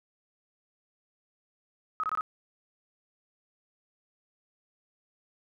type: tone bursts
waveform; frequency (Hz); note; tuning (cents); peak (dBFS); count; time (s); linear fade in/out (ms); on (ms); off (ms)
sine; 1270; D#6; +35; -27; 4; 2-2.209; 0; 35; 23
effects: none